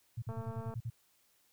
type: tone bursts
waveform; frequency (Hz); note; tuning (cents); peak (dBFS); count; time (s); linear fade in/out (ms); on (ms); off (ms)
sine; 115.7; A#2; -13; -35; 8; 0.17-0.902; 10; 53; 44
type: click train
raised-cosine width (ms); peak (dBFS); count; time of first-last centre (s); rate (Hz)
1; -34; 102; 0.29-0.739; 225
effects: white hiss -71 dBFS RMS until 1.52 s